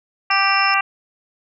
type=harmonic tone; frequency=392 Hz; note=G4; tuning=in tune; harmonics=2 / 3 / 4 / 5 / 6 / 7; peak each=-22 / -19 / -23 / -24 / -23 / -21 dBFS; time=0.3-0.81 s; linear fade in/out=5 ms
type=tone; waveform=sine; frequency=5274 Hz; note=E8; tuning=in tune; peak=-23 dBFS; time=0.31-0.74 s; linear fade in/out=0 ms
effects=none